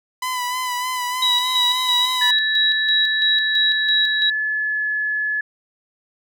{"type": "tone with vibrato", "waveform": "sawtooth", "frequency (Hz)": 1001, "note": "B5", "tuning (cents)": 23, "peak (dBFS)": -18, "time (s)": [0.22, 2.31], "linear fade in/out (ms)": 5, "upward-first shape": "sine", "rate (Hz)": 3.3, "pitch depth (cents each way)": 34}
{"type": "tone with tremolo", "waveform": "sine", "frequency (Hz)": 3868, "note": "B7", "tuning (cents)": -37, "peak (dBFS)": -15, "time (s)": [1.22, 4.3], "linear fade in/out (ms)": 5, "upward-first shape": "square", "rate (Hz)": 3, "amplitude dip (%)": 50}
{"type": "tone with pitch glide", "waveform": "sine", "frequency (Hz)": [1746, 1712], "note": ["A6", "A6"], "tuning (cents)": [-14, -48], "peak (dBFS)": -19, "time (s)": [2.21, 5.41], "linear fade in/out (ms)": 5, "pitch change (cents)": -34, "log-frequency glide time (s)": [3.32, 4.88]}
{"effects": []}